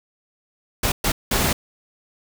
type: noise bursts at uneven times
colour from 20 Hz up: pink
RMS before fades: -20 dBFS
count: 3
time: 0.83-0.92 / 1.04-1.12 / 1.31-1.53 s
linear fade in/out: 5 ms
effects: none